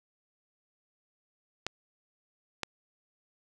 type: clicks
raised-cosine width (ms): 0.2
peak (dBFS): -14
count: 2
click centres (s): 1.666 / 2.633
effects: none